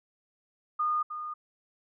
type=tone with echo; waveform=sine; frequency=1223 Hz; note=D#6; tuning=30 cents flat; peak=-25 dBFS; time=0.79-1.03 s; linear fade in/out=10 ms; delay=310 ms; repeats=1; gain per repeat=-9 dB; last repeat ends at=1.34 s; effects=none